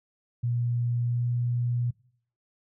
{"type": "tone with pitch glide", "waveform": "sine", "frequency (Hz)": [120, 121.04], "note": ["B2", "B2"], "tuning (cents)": [-49, -34], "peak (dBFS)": -24, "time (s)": [0.43, 1.91], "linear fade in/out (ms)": 10, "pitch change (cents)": 15, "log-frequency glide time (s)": [1.05, 1.26], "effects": ["noise-tail reverb RT60 0.6 s tail -23 dB re dry"]}